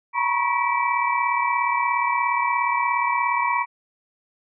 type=tone cluster; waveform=sine; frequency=935 / 972 / 1095 / 1941 / 2314 Hz; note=A#5 / B5 / C#6 / B6 / D7; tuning=+5 / -28 / -22 / -31 / -26 cents; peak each=-27 / -23 / -25 / -31 / -26 dBFS; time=0.13-3.66 s; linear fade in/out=50 ms; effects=none